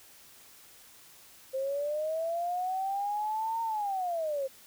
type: linear two-way sweep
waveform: sine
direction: up then down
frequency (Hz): 523.3 to 920 to 523.3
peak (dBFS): -29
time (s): 1.53-4.48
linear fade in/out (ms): 20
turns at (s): 3.62
effects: white hiss -55 dBFS RMS until 4.66 s